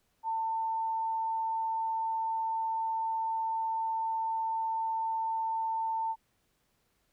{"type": "tone", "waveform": "sine", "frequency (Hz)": 896, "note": "A5", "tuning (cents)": 31, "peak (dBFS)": -29, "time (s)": [0.23, 6.16], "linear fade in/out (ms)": 50, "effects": ["pink hiss -74 dBFS RMS until 7.12 s"]}